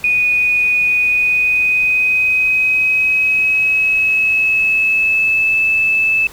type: tone with pitch glide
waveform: sine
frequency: 2474 to 2621 Hz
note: D#7 to E7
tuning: -10 to -11 cents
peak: -11 dBFS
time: 0.04-6.27 s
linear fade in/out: 2 ms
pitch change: +99 cents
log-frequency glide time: 0.96-5.58 s
effects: pink hiss -38 dBFS RMS until 6.32 s